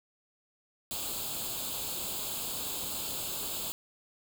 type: noise with comb filter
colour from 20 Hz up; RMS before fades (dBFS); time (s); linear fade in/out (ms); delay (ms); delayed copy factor
white; -36; 0.91-3.72; 0; 0.26; +0.8
effects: none